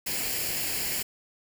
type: noise with comb filter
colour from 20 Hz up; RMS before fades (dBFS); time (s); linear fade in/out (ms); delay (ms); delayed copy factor
white; -30; 0.06-1.03; 10; 0.41; +0.6
effects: none